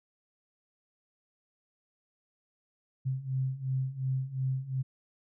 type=beating tone pair; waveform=sine; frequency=130 / 132.8 Hz; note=C3 / C3; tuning=-11 / +26 cents; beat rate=2.8 Hz; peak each=-34 / -31 dBFS; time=3.05-4.83 s; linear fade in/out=20 ms; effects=none